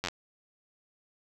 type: slowing click train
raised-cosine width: 0.2 ms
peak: -14 dBFS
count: 5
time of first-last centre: 0.04-0.085 s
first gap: 10 ms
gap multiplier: 1.08
effects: none